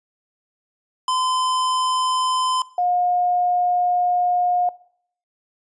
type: tone pair in turn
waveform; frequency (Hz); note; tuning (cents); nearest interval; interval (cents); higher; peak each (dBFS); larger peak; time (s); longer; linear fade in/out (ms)
square / sine; 1024 / 715.3; C6 / F5; -38 / +41; tritone; 621; first; -19 / -17; second; 1.08-2.62 / 2.78-4.69; second; 2
effects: noise-tail reverb RT60 0.6 s tail -20 dB re dry + resampled to 22050 Hz